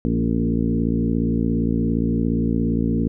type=harmonic tone with a mistuned harmonic; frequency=57.3 Hz; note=A#1; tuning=29 cents flat; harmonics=1 / 2 / 3 / 4 / 5 / 6 / 7 / 8; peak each=-26 / -27 / -24 / -22 / -25 / -31 / -34 / -33 dBFS; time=0.05-3.08 s; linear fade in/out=0 ms; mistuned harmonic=5; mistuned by=-22 cents; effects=none